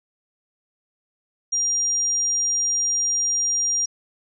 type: tone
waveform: sine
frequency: 5700 Hz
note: F8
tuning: 34 cents sharp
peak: -19 dBFS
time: 1.52-3.86 s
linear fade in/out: 10 ms
effects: none